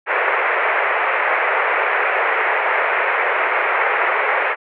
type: band-pass noise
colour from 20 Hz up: white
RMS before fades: -18 dBFS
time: 0.06-4.56 s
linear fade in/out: 50 ms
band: 410 to 2300 Hz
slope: 48 dB/octave
effects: none